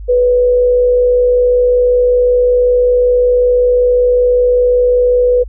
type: tone with frequency modulation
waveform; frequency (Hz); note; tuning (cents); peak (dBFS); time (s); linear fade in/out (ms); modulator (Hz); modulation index
sine; 493.9; B4; 0; -7; 0.08-5.44; 20; 65.3; 0.2
effects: added 50 Hz sine -24 dBFS peak until 5.48 s